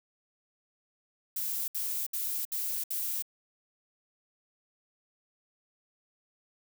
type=noise bursts; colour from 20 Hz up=violet; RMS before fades=-33 dBFS; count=5; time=1.36-3.224 s; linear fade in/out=5 ms; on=320 ms; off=66 ms; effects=none